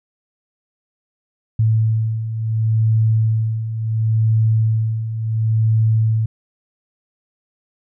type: beating tone pair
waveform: sine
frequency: 110.3 / 111.01 Hz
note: A2 / A2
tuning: +5 / +16 cents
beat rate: 0.71 Hz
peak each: -21 / -15 dBFS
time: 1.59-6.26 s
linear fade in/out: 5 ms
effects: none